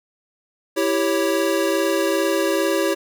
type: chord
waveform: square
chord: C# diminished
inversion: first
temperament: equal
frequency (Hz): 329.6 / 392 / 554.4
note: E4 / G4 / C#5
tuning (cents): 0 / 0 / 0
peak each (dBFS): -23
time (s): 0.76-2.95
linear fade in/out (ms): 20
effects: none